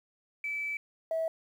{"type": "tone pair in turn", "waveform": "sine", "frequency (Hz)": [2309, 649.5], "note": ["D7", "E5"], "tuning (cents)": [-30, -26], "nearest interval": "octave + minor seventh", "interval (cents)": 2196, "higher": "first", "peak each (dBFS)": [-31, -27], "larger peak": "second", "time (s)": [[0.44, 0.77], [1.11, 1.28]], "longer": "first", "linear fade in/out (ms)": 2, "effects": ["tanh soft clip ceiling -24 dBFS", "10-bit"]}